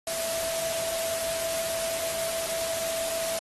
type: tone in noise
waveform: sine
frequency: 659.3 Hz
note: E5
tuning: in tune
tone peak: -30 dBFS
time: 0.07-3.39 s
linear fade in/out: 2 ms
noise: white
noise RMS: -32 dBFS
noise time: 0.07-3.39 s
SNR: -1 dB
effects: AAC 32 kbps